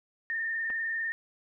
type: tone with vibrato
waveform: sine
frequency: 1812 Hz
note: A#6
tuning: 50 cents flat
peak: -29 dBFS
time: 0.3-1.12 s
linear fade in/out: 0 ms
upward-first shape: triangle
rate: 20 Hz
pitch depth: 51 cents each way
type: clicks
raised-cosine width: 0.5 ms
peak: -30 dBFS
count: 2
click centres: 0.7 / 0.704 s
effects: none